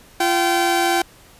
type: tone pair together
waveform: sawtooth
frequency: 344.1 / 771 Hz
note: F4 / G5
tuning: -26 / -29 cents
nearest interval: octave + major second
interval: 1397 cents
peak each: -16 / -14 dBFS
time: 0.2-1.02 s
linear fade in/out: 5 ms
effects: pink hiss -48 dBFS RMS until 1.39 s + resampled to 32000 Hz